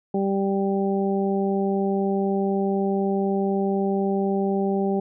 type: harmonic tone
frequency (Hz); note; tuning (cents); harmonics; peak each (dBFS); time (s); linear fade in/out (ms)
196; G3; 0; 1 / 2 / 3 / 4; -23 / -24 / -32 / -30; 0.14-5; 5
effects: none